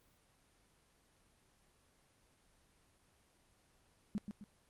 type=tone with echo; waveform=sine; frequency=206.7 Hz; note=G#3; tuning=8 cents flat; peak=-34 dBFS; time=4.15-4.18 s; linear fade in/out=0 ms; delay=130 ms; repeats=2; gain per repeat=-7 dB; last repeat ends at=4.44 s; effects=pink hiss -71 dBFS RMS until 4.69 s + Opus 24 kbps